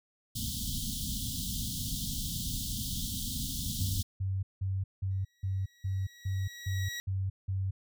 pink band-stop noise, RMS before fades -35 dBFS, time 0.35-4.03 s, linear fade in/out 10 ms, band 270 to 3100 Hz, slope 96 dB/octave
sine tone bursts, 95.8 Hz, G2, 39 cents flat, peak -29 dBFS, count 10, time 3.79-7.71 s, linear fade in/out 10 ms, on 230 ms, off 180 ms
20% pulse tone with exponential growth, 1916 Hz, A#6, 47 cents sharp, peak -30 dBFS, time 5.11-7 s, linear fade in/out 0 ms, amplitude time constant 410 ms
effects none

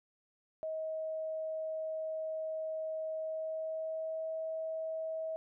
sine tone with pitch glide, 634 to 641.4 Hz, D#5 to E5, +32 to -48 cents, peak -35 dBFS, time 0.63-5.36 s, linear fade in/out 0 ms, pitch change +20 cents, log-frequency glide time 3.14-4.29 s, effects none

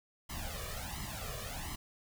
pink noise with flanger, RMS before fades -41 dBFS, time 0.29-1.76 s, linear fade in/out 10 ms, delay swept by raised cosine 0.98 to 1.73 ms, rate 1.4 Hz, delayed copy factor +1, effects none

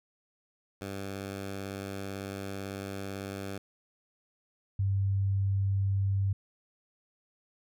10% pulse / sine tone pair in turn, 98 / 98 Hz, G2 / G2, 0 / 0 cents, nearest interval unison, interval 0 cents, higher neither, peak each -28 / -25 dBFS, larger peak second, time 0.81-3.58 / 4.79-6.33 s, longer first, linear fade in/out 5 ms, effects none

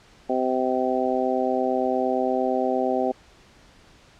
harmonic tone, 128.7 Hz, C3, 28 cents flat, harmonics 2 / 3 / 4 / 5 / 6, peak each -27 / -27 / -27 / -27 / -27 dBFS, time 0.29-3.12 s, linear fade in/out 10 ms, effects pink hiss -53 dBFS RMS until 4.19 s + low-pass 6000 Hz 12 dB/octave

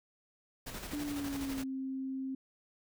pink noise with tremolo, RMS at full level -42 dBFS, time 0.66-1.64 s, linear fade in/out 10 ms, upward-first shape square, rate 12 Hz, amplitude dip 40%
sine tone with pitch glide, 292.6 to 265.2 Hz, D4 to C4, -6 to +23 cents, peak -35 dBFS, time 0.93-2.35 s, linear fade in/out 5 ms, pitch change -171 cents, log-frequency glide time 1.04-1.64 s
effects none

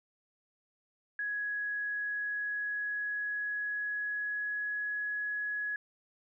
sine tone with pitch glide, 1671 to 1681.7 Hz, G#6 to G#6, +10 to +21 cents, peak -32 dBFS, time 1.19-5.76 s, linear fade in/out 2 ms, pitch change +11 cents, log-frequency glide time 1.68-5.13 s, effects none

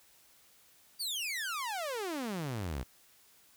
sawtooth exponential sweep, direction down, 4773 to 58.6 Hz, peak -31 dBFS, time 0.99-2.84 s, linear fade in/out 20 ms, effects white hiss -63 dBFS RMS until 3.56 s

